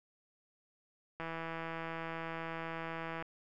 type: click train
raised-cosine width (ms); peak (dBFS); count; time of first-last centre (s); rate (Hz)
0.5; -26; 333; 1.2-3.224; 164
effects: none